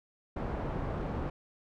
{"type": "low-pass noise", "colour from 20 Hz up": "pink", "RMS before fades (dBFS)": -35, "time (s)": [0.36, 1.3], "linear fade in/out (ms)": 5, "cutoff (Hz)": 970, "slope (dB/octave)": 12, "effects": []}